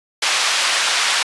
white band-pass noise, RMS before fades -18 dBFS, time 0.22-1.23 s, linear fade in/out 5 ms, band 870 to 4600 Hz, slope 12 dB/octave, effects resampled to 24000 Hz

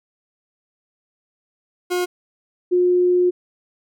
40% pulse / sine tone pair in turn, 358.5 / 358.5 Hz, F4 / F4, +45 / +45 cents, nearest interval unison, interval 0 cents, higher neither, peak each -18 / -13 dBFS, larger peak second, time 1.9-2.06 / 2.71-3.31 s, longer second, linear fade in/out 20 ms, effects none

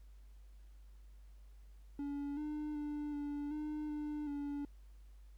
triangle tone with pitch steps, 284.9 / 301 / 295.6 / 290 / 302.7 / 298.7 / 286.8 Hz, C#4 / D4 / D4 / D4 / D#4 / D4 / D4, +48 / +43 / +11 / -22 / -48 / +29 / -41 cents, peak -36 dBFS, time 1.99-4.65 s, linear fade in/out 2 ms, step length 380 ms, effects added 50 Hz sine -54 dBFS peak until 5.37 s + pink hiss -75 dBFS RMS until 5.37 s

